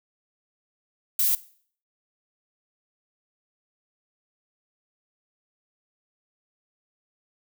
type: noise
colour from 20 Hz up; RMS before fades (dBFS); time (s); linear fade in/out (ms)
violet; -22; 1.19-1.35; 2
effects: noise-tail reverb RT60 0.5 s tail -18 dB re dry